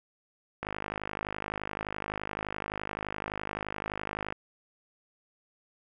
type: click train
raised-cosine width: 0.5 ms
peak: -18 dBFS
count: 192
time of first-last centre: 0.63-4.324 s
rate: 51.7 Hz
effects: none